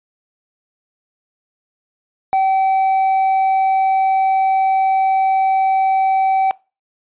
triangle tone, 768 Hz, G5, 36 cents flat, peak -10 dBFS, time 2.33-6.51 s, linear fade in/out 0 ms, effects noise-tail reverb RT60 0.3 s tail -23 dB re dry + resampled to 8000 Hz

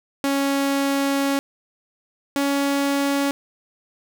sawtooth tone pair in turn, 277.2 / 280.1 Hz, C#4 / C#4, 0 / +18 cents, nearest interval unison, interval 18 cents, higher second, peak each -15 / -15 dBFS, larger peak neither, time 0.24-1.39 / 2.36-3.31 s, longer first, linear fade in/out 0 ms, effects none

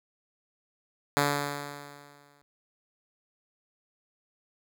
5% pulse tone with exponential decay, 143.9 Hz, D3, 35 cents flat, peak -10 dBFS, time 1.17-2.42 s, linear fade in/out 0 ms, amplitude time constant 270 ms, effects none

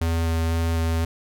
square tone with vibrato, 82.41 Hz, E2, in tune, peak -21 dBFS, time 0.01-1.05 s, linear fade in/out 5 ms, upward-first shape square, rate 2 Hz, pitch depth 8 cents each way, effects none

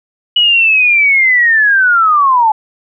sine linear sweep, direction down, 2946 to 845 Hz, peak -6 dBFS, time 0.36-2.52 s, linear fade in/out 5 ms, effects none

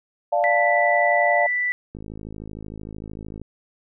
sine chord, D minor, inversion none, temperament equal, 587.3 / 698.5 / 880 Hz, D5 / F5 / A5, 0 / 0 / 0 cents, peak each -21 / -20 / -26 dBFS, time 0.32-1.47 s, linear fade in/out 10 ms
sine tone, 1975.5 Hz, B6, in tune, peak -20 dBFS, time 0.44-1.72 s, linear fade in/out 0 ms
click train, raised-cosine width 3 ms, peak -23 dBFS, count 79, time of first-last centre 1.95-3.416 s, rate 53.2 Hz
effects none

